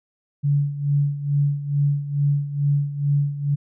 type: tone with tremolo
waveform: sine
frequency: 143.3 Hz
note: D3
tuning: 42 cents flat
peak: -15 dBFS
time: 0.43-3.56 s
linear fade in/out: 20 ms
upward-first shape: sine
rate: 2.3 Hz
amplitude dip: 75%
effects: none